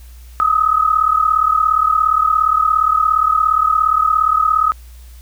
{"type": "tone pair together", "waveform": "sine", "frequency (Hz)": [1244.5, 1281.7], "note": ["D#6", "E6"], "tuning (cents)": [0, -49], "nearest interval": "minor second", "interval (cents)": 51, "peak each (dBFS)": -14, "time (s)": [0.4, 4.72], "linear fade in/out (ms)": 0, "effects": ["added 60 Hz sine -35 dBFS peak until 5.21 s", "white hiss -49 dBFS RMS until 5.21 s"]}